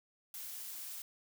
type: noise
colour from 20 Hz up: blue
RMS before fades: -45 dBFS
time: 0.34-1.02 s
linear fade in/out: 2 ms
effects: none